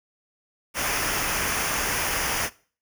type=noise with comb filter; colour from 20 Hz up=pink; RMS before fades=-26 dBFS; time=0.74-2.5 s; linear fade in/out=50 ms; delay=0.25 ms; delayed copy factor=-0.65; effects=noise-tail reverb RT60 0.4 s tail -20 dB re dry